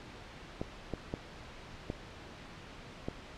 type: clicks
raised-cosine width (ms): 2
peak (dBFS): -21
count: 5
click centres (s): 0.615 / 0.937 / 1.139 / 1.901 / 3.085
effects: pink hiss -49 dBFS RMS until 3.37 s + low-pass 4000 Hz 12 dB/octave